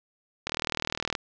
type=click train; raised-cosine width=0.2 ms; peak=-10 dBFS; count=28; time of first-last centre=0.47-1.152 s; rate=39.6 Hz; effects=low-pass 6000 Hz 12 dB/octave